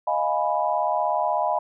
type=chord; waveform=sine; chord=F half-diminished seventh; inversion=third; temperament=equal with one note detuned; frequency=622.3 / 698.5 / 834 / 987.8 Hz; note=Eb5 / F5 / Ab5 / Cb6; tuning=0 / 0 / +7 / 0 cents; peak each=-26 dBFS; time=0.07-1.59 s; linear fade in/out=5 ms; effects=none